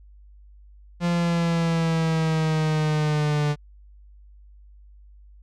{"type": "exponential sweep", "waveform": "45% pulse", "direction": "down", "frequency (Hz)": [173.7, 146.83], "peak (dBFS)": -20, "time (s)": [1, 3.56], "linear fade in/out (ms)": 50, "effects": ["added 50 Hz sine -46 dBFS peak until 5.42 s", "low-pass 6000 Hz 12 dB/octave"]}